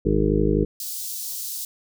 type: harmonic tone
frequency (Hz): 51.91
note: G#1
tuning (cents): 0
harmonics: 1 / 2 / 3 / 4 / 6 / 7 / 8 / 9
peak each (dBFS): -24 / -30 / -25 / -26 / -24 / -28 / -24 / -27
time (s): 0.05-0.65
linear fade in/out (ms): 10
type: high-pass noise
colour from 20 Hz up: white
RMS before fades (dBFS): -31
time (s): 0.8-1.65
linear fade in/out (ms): 2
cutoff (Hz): 4300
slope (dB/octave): 24
effects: none